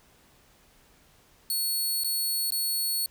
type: tone with dropouts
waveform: 10% pulse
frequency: 4400 Hz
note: C#8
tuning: 14 cents flat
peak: -19 dBFS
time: 1.5-3.06 s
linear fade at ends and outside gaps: 1 ms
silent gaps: 2.036-2.045 / 2.505-2.521 s
effects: pink hiss -60 dBFS RMS until 3.1 s